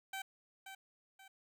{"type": "tone with echo", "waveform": "15% pulse", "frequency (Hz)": 773, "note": "G5", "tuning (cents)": -24, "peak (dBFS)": -34, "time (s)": [0.13, 0.22], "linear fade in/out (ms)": 5, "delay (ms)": 530, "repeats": 2, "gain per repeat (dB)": -8, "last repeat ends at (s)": 1.28, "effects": []}